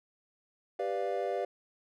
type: chord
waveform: triangle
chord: G dominant seventh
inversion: none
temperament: equal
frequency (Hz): 392 / 493.9 / 587.3 / 698.5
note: G4 / B4 / D5 / F5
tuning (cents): 0 / 0 / 0 / 0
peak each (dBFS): -34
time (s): 0.79-1.45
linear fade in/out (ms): 5
effects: none